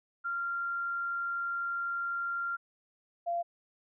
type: tone pair in turn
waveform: sine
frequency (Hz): 1386 / 688.6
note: F6 / F5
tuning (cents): -14 / -25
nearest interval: octave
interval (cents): 1211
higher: first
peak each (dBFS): -31 / -29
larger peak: second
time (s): 0.24-2.57 / 3.26-3.43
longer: first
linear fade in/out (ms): 20
effects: none